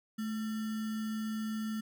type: tone with sample-and-hold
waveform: sine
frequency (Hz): 217.8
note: A3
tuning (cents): -17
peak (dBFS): -33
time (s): 0.18-1.81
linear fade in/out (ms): 10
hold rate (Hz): 1575
effects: none